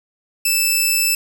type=tone; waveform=10% pulse; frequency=2637 Hz; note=E7; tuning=in tune; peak=-6 dBFS; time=0.45-1.15 s; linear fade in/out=5 ms; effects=7-bit